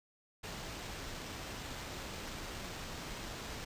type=noise with sample-and-hold; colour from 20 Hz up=pink; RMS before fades=-44 dBFS; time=0.43-3.65 s; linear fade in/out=10 ms; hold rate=11025 Hz; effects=resampled to 32000 Hz